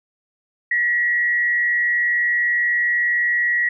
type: tone with frequency modulation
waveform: sine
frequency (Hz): 1919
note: A#6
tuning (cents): +50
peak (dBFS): -16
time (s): 0.71-3.69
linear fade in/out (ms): 5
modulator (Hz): 151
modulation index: 0.32
effects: none